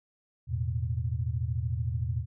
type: chord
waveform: sine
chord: E suspended fourth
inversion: none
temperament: equal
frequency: 82.41 / 110 / 123.47 Hz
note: E2 / A2 / B2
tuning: 0 / 0 / 0 cents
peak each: -32 dBFS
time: 0.47-2.26 s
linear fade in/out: 50 ms
effects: none